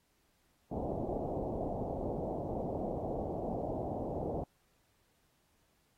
white low-pass noise, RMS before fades -37 dBFS, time 0.71-4.44 s, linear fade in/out 5 ms, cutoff 760 Hz, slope 48 dB/octave, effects pink hiss -74 dBFS RMS until 5.97 s + AAC 48 kbps

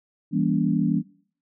sine chord, E diminished seventh, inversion none, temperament just, 164.81 / 197.78 / 237.3 / 284.8 Hz, E3 / G3 / Bb3 / Db4, 0 / +16 / +31 / +47 cents, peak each -25 dBFS, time 0.31-1.03 s, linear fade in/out 50 ms, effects noise-tail reverb RT60 0.5 s tail -19 dB re dry

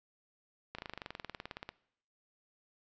slowing click train, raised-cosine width 0.3 ms, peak -25 dBFS, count 21, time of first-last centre 0.75-1.69 s, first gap 35 ms, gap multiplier 1.03, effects noise-tail reverb RT60 0.7 s tail -21 dB re dry + resampled to 16000 Hz

